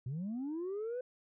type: linear sweep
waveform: sine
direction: up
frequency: 117.2 to 511 Hz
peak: -34 dBFS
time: 0.06-1.01 s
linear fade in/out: 5 ms
effects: tanh soft clip ceiling -34 dBFS